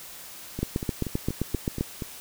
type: two click trains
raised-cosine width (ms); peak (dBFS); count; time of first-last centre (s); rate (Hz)
3; -12 / -18; 10 / 7; 0.63-1.81 / 0.59-2.022; 7.63 / 4.19
effects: white hiss -43 dBFS RMS until 2.2 s